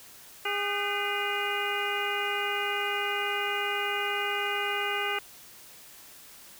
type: harmonic tone with a mistuned harmonic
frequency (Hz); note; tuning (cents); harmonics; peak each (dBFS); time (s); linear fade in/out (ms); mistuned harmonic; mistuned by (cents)
408; G#4; -31; 1 / 2 / 3 / 4 / 5 / 6 / 7; -35 / -35 / -35 / -35 / -35 / -35 / -35; 0.45-5.19; 5; 4; -110
effects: white hiss -50 dBFS RMS until 6.59 s